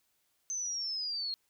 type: linear sweep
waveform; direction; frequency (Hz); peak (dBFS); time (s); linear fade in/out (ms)
sine; down; 6230 to 4229; -33; 0.5-1.34; 0
effects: white hiss -75 dBFS RMS until 1.49 s